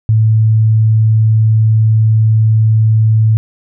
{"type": "tone", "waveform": "sine", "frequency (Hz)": 110, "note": "A2", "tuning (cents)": 0, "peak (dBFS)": -6, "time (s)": [0.09, 3.37], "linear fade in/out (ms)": 0, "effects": []}